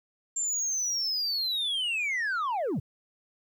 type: linear sweep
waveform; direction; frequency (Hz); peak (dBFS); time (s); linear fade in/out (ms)
sine; down; 7380 to 96.3; -24; 0.36-2.8; 10
effects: tanh soft clip ceiling -26 dBFS + 11-bit